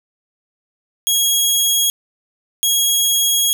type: tone pair in turn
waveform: 15% pulse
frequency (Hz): 3303 / 3303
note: G#7 / G#7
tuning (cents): -10 / -10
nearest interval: unison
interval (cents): 0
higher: neither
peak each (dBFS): -6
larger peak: neither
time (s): 1.07-1.9 / 2.63-3.53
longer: second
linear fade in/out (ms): 0
effects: none